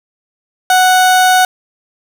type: tone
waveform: 30% pulse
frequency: 740 Hz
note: F#5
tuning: in tune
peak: -4 dBFS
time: 0.7-1.45 s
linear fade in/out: 2 ms
effects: none